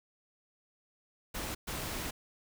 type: noise bursts at uneven times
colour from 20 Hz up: pink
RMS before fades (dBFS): -38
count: 2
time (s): 1.34-1.55 / 1.67-2.11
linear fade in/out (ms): 10
effects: none